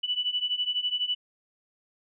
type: beating tone pair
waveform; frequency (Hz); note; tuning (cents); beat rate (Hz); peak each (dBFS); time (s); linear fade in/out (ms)
sine; 2960 / 2972; F#7 / F#7; 0 / +7; 12; -30 / -28; 0.03-1.15; 10
effects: none